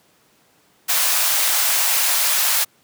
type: high-pass noise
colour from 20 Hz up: white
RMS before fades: -18 dBFS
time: 0.88-2.65 s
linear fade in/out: 20 ms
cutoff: 640 Hz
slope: 24 dB/octave
effects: pink hiss -57 dBFS RMS until 2.83 s + high-pass 150 Hz 12 dB/octave